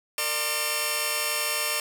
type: tone cluster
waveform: 10% pulse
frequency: 461 / 598 / 1061 / 2325 / 2714 Hz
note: A#4 / D5 / C6 / D7 / E7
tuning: -19 / +31 / +24 / -18 / +50 cents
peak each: -28 / -23 / -26 / -24 / -20 dBFS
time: 0.18-1.8 s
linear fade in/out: 2 ms
effects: 8-bit